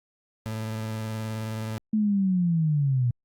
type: tone with vibrato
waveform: 30% pulse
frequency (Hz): 110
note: A2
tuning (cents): 0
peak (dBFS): -27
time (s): 0.46-1.78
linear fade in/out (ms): 0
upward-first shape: sine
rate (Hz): 19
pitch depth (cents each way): 22
type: linear sweep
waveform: sine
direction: down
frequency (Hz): 218.5 to 118.1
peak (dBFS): -20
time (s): 1.93-3.11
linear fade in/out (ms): 5
effects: Opus 48 kbps